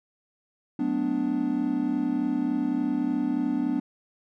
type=tone cluster; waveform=triangle; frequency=185.9 / 219.6 / 250.2 / 293.6 Hz; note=F#3 / A3 / B3 / D4; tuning=+8 / -3 / +23 / 0 cents; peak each=-33 / -32 / -25 / -25 dBFS; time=0.79-3.8 s; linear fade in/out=5 ms; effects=none